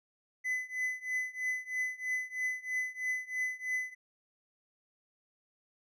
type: tone with tremolo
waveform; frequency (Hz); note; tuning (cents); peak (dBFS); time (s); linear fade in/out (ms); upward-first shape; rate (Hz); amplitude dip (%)
triangle; 2013; B6; +33; -27; 0.44-3.95; 20; triangle; 3.1; 95
effects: none